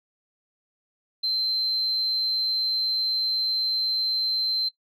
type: tone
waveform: sine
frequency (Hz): 4106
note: C8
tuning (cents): -33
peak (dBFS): -22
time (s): 1.23-4.69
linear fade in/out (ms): 10
effects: noise-tail reverb RT60 0.1 s tail -19 dB re dry + tanh soft clip ceiling -18 dBFS